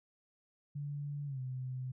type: tone with pitch glide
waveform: sine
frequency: 144.4 to 128.65 Hz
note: D3 to C3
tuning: -29 to -29 cents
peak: -37 dBFS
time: 0.75-1.92 s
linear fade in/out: 10 ms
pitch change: -200 cents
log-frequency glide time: 1.26-1.4 s
effects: none